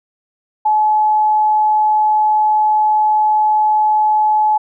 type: tone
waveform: sine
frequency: 855 Hz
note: A5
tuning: 50 cents flat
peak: -10 dBFS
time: 0.65-4.58 s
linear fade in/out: 10 ms
effects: none